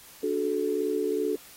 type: chord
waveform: sine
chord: D major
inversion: none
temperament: equal with one note detuned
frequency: 293.7 / 370 / 432.7 Hz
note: D4 / F#4 / A4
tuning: 0 / 0 / -29 cents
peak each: -31 / -30 / -27 dBFS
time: 0.23-1.36 s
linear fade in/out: 5 ms
effects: white hiss -50 dBFS RMS until 1.56 s + AAC 48 kbps